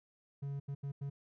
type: tone bursts at uneven times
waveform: triangle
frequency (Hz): 140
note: C#3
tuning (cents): +18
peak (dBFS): -35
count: 4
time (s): 0.42-0.6 / 0.68-0.75 / 0.83-0.92 / 1.01-1.1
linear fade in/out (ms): 10
effects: none